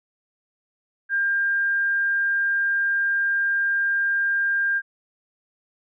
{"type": "tone", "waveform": "sine", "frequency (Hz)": 1600, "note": "G6", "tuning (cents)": 35, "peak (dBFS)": -19, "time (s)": [1.09, 4.82], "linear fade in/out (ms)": 50, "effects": []}